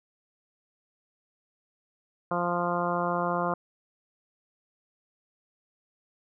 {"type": "harmonic tone", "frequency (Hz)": 174.61, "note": "F3", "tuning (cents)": 0, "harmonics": [1, 2, 3, 4, 5, 6, 7, 8], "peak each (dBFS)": [-33, -35, -32, -32, -36, -32, -34, -38], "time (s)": [2.31, 3.54], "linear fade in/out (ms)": 2, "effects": []}